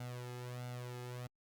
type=tone with flanger; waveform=sawtooth; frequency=123.47 Hz; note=B2; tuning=in tune; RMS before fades=-45 dBFS; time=0-1.27 s; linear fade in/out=5 ms; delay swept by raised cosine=1.4 to 2.38 ms; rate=1.5 Hz; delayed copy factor=+0.7; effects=Opus 48 kbps